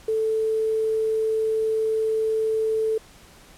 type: tone with quantisation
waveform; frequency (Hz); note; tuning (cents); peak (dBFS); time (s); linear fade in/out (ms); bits
sine; 440; A4; 0; -20; 0.08-2.98; 5; 8
effects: pink hiss -50 dBFS RMS until 3.57 s + low-pass 12000 Hz 12 dB/octave